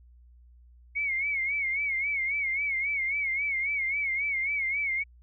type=tone with vibrato; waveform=sine; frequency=2201 Hz; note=C#7; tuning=13 cents flat; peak=-26 dBFS; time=0.95-5.04 s; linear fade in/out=20 ms; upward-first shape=sine; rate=3.7 Hz; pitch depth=91 cents each way; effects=added 60 Hz sine -52 dBFS peak until 5.22 s